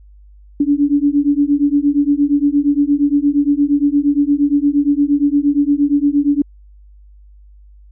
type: beating tone pair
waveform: sine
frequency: 283.2 / 291.8 Hz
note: C#4 / D4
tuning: +37 / -11 cents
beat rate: 8.6 Hz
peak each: -14 dBFS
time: 0.6-6.42 s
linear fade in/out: 5 ms
effects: added 50 Hz sine -40 dBFS peak until 7.91 s